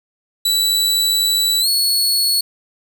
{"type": "tone with pitch glide", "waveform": "sawtooth", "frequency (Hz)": [3949, 4382], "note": ["B7", "C#8"], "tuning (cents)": [-1, -21], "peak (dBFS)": -11, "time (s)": [0.45, 2.41], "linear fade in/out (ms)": 5, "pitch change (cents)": 180, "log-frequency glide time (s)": [1.61, 1.68], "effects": []}